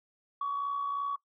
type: tone with amplitude modulation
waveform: sine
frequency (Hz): 1128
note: C#6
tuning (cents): +30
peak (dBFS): -27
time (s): 0.41-1.16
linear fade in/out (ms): 5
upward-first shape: sine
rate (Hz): 62.9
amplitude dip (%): 45
effects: noise-tail reverb RT60 0.1 s tail -19 dB re dry + tanh soft clip ceiling -25 dBFS